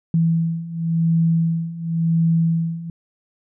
sine beating tone pair, 164.5 / 165.43 Hz, E3 / E3, -3 / +6 cents, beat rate 0.93 Hz, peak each -21 / -18 dBFS, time 0.14-2.9 s, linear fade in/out 2 ms, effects none

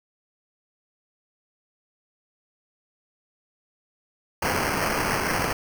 white noise with sample-and-hold, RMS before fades -25 dBFS, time 4.42-5.53 s, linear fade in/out 5 ms, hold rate 3675 Hz, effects none

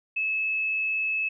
sine tone, 2598 Hz, E7, 26 cents flat, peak -24 dBFS, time 0.16-1.29 s, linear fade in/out 10 ms, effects none

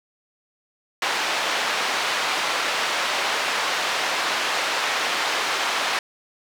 pink band-pass noise, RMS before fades -24 dBFS, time 1.02-5.99 s, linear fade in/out 2 ms, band 770 to 4400 Hz, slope 12 dB/octave, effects none

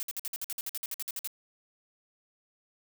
blue noise bursts, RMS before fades -35 dBFS, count 16, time 0-1.274 s, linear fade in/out 0 ms, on 29 ms, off 54 ms, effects none

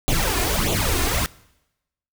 pink noise with flanger, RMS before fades -21 dBFS, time 0.08-1.26 s, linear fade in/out 0 ms, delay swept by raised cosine 0.28 to 2.88 ms, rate 1.6 Hz, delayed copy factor +0.8, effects noise-tail reverb RT60 0.9 s tail -22 dB re dry

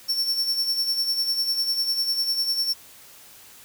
45% pulse tone with tremolo, 5440 Hz, F8, 46 cents flat, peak -20 dBFS, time 0.08-2.74 s, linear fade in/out 20 ms, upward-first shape sine, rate 10 Hz, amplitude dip 55%, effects white hiss -48 dBFS RMS until 3.64 s

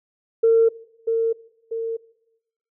sine tone with echo, 454.7 Hz, A#4, 43 cents flat, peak -11 dBFS, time 0.43-0.69 s, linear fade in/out 10 ms, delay 640 ms, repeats 2, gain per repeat -6 dB, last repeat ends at 1.97 s, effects noise-tail reverb RT60 0.9 s tail -21 dB re dry + tanh soft clip ceiling -7 dBFS

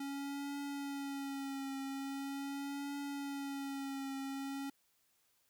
square tone with vibrato, 277.2 Hz, C#4, in tune, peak -40 dBFS, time 0-4.7 s, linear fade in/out 5 ms, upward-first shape triangle, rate 0.42 Hz, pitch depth 39 cents each way, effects white hiss -75 dBFS RMS until 5.49 s

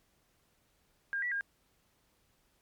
sine tone with pitch steps, 1609 / 1948 / 1616 Hz, G6 / B6 / G#6, +45 / -24 / -48 cents, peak -31 dBFS, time 1.13-1.409 s, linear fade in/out 0 ms, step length 93 ms, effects pink hiss -72 dBFS RMS until 2.61 s + MP3 96 kbps

